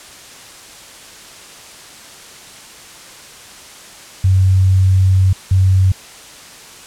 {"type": "tone pair in turn", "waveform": "sine", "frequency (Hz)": [94.4, 94.4], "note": ["F#2", "F#2"], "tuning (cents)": [35, 35], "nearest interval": "unison", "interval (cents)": 0, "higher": "neither", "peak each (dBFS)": -8, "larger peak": "neither", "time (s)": [[4.24, 5.33], [5.51, 5.92]], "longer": "first", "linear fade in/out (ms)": 5, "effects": ["white hiss -37 dBFS RMS until 6.86 s", "low-pass 9000 Hz 12 dB/octave"]}